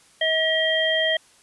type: harmonic tone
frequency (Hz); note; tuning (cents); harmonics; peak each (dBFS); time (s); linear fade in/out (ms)
638; D#5; +43; 1 / 3 / 5; -23 / -23 / -23; 0.21-1.17; 5
effects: white hiss -55 dBFS RMS until 1.42 s + resampled to 24000 Hz